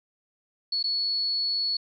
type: tone with dropouts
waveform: sine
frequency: 4398 Hz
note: C#8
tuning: 14 cents flat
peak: -24 dBFS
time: 0.72-1.77 s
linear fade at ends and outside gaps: 5 ms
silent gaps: 0.828-0.839 s
effects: none